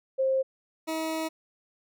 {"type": "tone pair in turn", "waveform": ["sine", "20% pulse"], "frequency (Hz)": [530, 319.6], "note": ["C5", "D#4"], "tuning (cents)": [22, 47], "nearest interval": "major sixth", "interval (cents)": 875, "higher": "first", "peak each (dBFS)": [-22, -24], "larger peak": "first", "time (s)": [[0.18, 0.43], [0.87, 1.29]], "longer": "second", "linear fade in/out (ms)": 20, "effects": []}